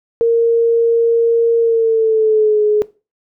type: tone with pitch glide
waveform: sine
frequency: 462.9 to 422 Hz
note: A#4 to G#4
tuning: -12 to +28 cents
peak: -9 dBFS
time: 0.21-2.82 s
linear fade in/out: 0 ms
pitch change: -160 cents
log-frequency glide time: 1.59-2.62 s
effects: noise-tail reverb RT60 0.3 s tail -19 dB re dry

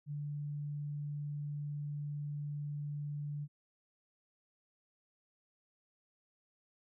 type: tone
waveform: sine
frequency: 146.3 Hz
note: D3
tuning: 6 cents flat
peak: -37 dBFS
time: 0.06-3.48 s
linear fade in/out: 50 ms
effects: none

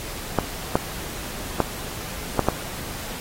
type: clicks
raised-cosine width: 1 ms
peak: -3 dBFS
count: 5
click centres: 0.387 / 0.755 / 1.603 / 2.393 / 2.486 s
effects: pink hiss -34 dBFS RMS until 3.2 s + AAC 48 kbps

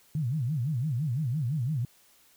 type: tone with vibrato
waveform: sine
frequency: 136.3 Hz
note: C#3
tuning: 29 cents flat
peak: -26 dBFS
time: 0.15-1.85 s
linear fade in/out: 2 ms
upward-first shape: sine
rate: 5.9 Hz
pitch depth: 290 cents each way
effects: white hiss -61 dBFS RMS until 2.36 s

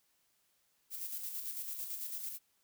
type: noise with tremolo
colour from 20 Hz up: violet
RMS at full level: -40 dBFS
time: 0.9-2.39 s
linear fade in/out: 50 ms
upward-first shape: square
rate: 9 Hz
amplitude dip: 40%
effects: white hiss -75 dBFS RMS until 2.63 s

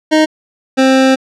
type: tone pair in turn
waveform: 25% pulse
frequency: 311.1 / 264 Hz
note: D#4 / C4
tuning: 0 / +16 cents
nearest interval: minor third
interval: 284 cents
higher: first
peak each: -3 dBFS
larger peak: neither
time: 0.11-0.26 / 0.77-1.16 s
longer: second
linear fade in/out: 20 ms
effects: low-pass 6000 Hz 12 dB/octave

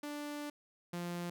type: tone pair in turn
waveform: sawtooth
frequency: 293.6 / 174.11 Hz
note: D4 / F3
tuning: 0 / -5 cents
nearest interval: major sixth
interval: 905 cents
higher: first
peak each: -36 / -34 dBFS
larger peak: second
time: 0.03-0.5 / 0.93-1.3 s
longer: first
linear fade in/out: 5 ms
effects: none

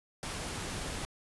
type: noise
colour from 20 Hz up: pink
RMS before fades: -38 dBFS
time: 0.23-1.05 s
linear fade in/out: 0 ms
effects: resampled to 24000 Hz

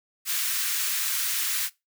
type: high-pass noise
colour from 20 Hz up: white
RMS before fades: -27 dBFS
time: 0.25-1.7 s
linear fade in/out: 50 ms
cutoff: 1300 Hz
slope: 24 dB/octave
effects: noise-tail reverb RT60 0.2 s tail -20 dB re dry

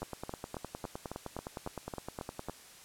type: two click trains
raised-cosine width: 1 ms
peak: -24 / -24 dBFS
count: 25 / 10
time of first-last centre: 0.03-2.497 / 0.02-2.486 s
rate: 9.73 / 3.65 Hz
effects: white hiss -54 dBFS RMS until 2.84 s + low-pass 11000 Hz 12 dB/octave

